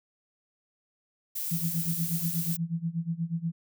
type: noise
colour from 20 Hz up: violet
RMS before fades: -33 dBFS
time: 1.35-2.57 s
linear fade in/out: 10 ms
type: tone with tremolo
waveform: sine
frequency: 166.6 Hz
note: E3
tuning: 19 cents sharp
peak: -25 dBFS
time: 1.51-3.52 s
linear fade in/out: 10 ms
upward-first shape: sine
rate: 8.3 Hz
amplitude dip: 90%
effects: none